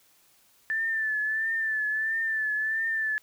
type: tone with vibrato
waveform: sine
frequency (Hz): 1760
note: A6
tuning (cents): 0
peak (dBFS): -25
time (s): 0.7-3.18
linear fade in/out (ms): 0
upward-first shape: triangle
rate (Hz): 1.5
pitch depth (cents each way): 55
effects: white hiss -62 dBFS RMS until 3.22 s